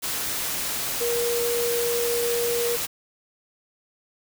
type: tone in noise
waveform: sine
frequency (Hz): 474.4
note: A#4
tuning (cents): +30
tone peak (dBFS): -23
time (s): 1-2.77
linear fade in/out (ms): 20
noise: white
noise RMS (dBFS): -28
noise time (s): 0.02-2.87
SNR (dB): +2
effects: none

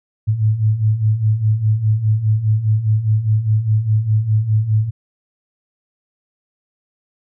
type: beating tone pair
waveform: sine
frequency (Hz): 105.3 / 110.2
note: G#2 / A2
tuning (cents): +24 / +3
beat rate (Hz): 4.9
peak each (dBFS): -19 / -14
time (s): 0.27-4.91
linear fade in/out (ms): 20
effects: none

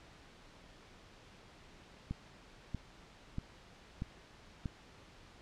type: click train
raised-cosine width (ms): 5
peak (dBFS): -25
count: 5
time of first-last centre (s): 2.11-4.658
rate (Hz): 1.57
effects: pink hiss -58 dBFS RMS until 5.41 s + low-pass 5000 Hz 12 dB/octave

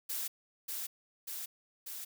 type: noise with echo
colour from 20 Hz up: blue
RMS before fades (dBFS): -37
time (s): 0.09-0.28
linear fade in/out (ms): 10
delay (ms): 590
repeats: 3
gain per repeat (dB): -2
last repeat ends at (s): 2.05
effects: none

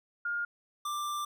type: tone pair in turn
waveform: sine / square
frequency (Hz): 1416 / 1181.8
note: F6 / D6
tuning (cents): +23 / +10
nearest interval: minor third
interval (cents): 313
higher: first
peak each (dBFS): -30 / -33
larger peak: first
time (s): 0.25-0.45 / 0.85-1.25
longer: second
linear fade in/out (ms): 5
effects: none

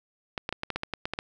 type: clicks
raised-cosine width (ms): 0.3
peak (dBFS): -14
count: 11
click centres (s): 0.378 / 0.491 / 0.526 / 0.634 / 0.703 / 0.76 / 0.834 / 0.937 / 1.055 / 1.136 / 1.189
effects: none

